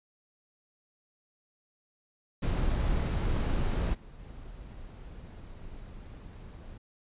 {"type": "noise with level steps", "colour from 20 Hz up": "brown", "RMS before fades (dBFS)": [-28, -48, -45], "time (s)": [2.42, 6.78], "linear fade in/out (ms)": 10, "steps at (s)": [3.93, 4.19], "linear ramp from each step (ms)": 20, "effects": ["resampled to 8000 Hz"]}